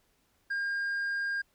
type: tone with tanh clipping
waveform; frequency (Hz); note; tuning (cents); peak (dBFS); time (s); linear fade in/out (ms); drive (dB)
sine; 1611; G6; +47; -30; 0.5-1.42; 10; 3
effects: pink hiss -71 dBFS RMS until 1.54 s